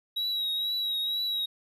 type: tone with vibrato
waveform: triangle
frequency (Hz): 3852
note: B7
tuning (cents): -44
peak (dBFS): -26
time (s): 0.16-1.46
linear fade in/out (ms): 10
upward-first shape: triangle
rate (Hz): 2.1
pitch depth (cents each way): 45
effects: none